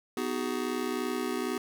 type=chord; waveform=square; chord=G# minor seventh; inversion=first; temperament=just; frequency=249.2 / 311.5 / 373.8 / 415.3 Hz; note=B3 / D#4 / F#4 / G#4; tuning=+16 / +2 / +18 / 0 cents; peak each=-35 / -38 / -35 / -38 dBFS; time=0.17-1.58 s; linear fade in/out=2 ms; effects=none